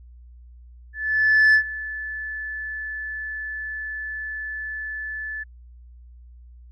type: tone with ADSR envelope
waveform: sine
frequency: 1738 Hz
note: A6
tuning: 22 cents flat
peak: -9 dBFS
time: 0.93-5.44 s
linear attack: 610 ms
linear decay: 88 ms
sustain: -19 dB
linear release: 16 ms
effects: tanh soft clip ceiling -11 dBFS + added 60 Hz sine -43 dBFS peak until 6.71 s

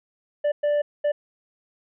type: tone bursts at uneven times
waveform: triangle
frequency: 587.3 Hz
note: D5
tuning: in tune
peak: -17 dBFS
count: 3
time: 0.44-0.52 / 0.63-0.82 / 1.04-1.12 s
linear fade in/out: 10 ms
effects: resampled to 8000 Hz

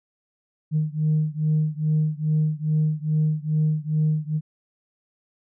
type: beating tone pair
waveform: sine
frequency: 153.3 / 155.7 Hz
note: D#3 / D#3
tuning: -25 / +2 cents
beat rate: 2.4 Hz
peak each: -21 / -22 dBFS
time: 0.71-4.41 s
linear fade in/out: 50 ms
effects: tanh soft clip ceiling -14 dBFS

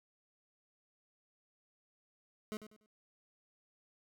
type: tone with echo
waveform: 25% pulse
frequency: 214 Hz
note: A3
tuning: 48 cents flat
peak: -35 dBFS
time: 2.52-2.57 s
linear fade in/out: 0 ms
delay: 97 ms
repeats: 3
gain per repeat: -11 dB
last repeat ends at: 2.861 s
effects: none

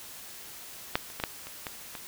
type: clicks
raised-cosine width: 0.3 ms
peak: -8 / -30 / -17 / -11 / -26 / -18 / -22 dBFS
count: 7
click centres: 0.955 / 1.102 / 1.2 / 1.238 / 1.47 / 1.668 / 1.952 s
effects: white hiss -45 dBFS RMS until 2.07 s

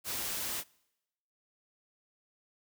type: noise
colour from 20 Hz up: white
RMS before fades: -36 dBFS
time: 0.04-0.64 s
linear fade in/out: 50 ms
effects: noise-tail reverb RT60 0.9 s tail -25 dB re dry

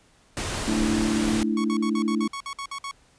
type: noise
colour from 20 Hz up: pink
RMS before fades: -29 dBFS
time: 0.37-1.43 s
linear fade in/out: 0 ms
type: chord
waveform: sine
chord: A suspended fourth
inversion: none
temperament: equal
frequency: 220 / 293.7 / 329.6 Hz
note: A3 / D4 / E4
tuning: 0 / 0 / 0 cents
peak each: -24 / -28 / -27 dBFS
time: 0.67-2.28 s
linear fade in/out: 10 ms
type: tone bursts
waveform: sawtooth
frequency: 1108.7 Hz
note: C#6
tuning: in tune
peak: -27 dBFS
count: 11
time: 1.57-2.912 s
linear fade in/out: 2 ms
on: 72 ms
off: 55 ms
effects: pink hiss -59 dBFS RMS until 3.18 s + resampled to 22050 Hz

